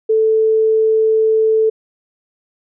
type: tone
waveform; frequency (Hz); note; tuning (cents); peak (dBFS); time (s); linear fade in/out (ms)
sine; 440; A4; 0; -10; 0.09-1.7; 10
effects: none